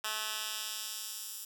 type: tone with high-pass filter sweep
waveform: 10% pulse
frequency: 216 Hz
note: A3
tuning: 32 cents flat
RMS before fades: -39 dBFS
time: 0.04-1.45 s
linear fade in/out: 5 ms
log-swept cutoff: 1700 to 8300 Hz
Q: 0.77
effects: none